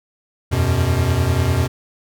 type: chord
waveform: square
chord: E suspended second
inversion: none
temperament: equal with one note detuned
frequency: 82.41 / 92.5 / 125.27 Hz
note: E2 / F#2 / B2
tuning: 0 / 0 / +25 cents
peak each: -21 / -20 / -20 dBFS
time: 0.51-1.68 s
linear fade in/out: 20 ms
effects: none